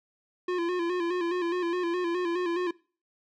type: tone with vibrato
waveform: square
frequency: 350.3 Hz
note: F4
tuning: 5 cents sharp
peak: -27 dBFS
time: 0.48-2.71 s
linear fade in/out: 5 ms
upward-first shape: square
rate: 4.8 Hz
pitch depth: 53 cents each way
effects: noise-tail reverb RT60 0.4 s tail -23 dB re dry + low-pass 3000 Hz 12 dB/octave